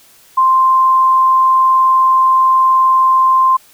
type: tone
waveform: sine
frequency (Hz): 1046.5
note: C6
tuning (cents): 0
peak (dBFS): -7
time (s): 0.37-3.57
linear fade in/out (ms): 10
effects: white hiss -46 dBFS RMS until 3.73 s